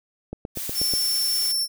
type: click train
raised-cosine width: 2 ms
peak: -18 dBFS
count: 6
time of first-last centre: 0.33-0.937 s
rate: 8.24 Hz
type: noise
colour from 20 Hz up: blue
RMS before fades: -31 dBFS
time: 0.55-1.53 s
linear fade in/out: 20 ms
type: tone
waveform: sawtooth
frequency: 5410 Hz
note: E8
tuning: 44 cents sharp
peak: -19 dBFS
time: 0.74-1.68 s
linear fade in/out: 50 ms
effects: none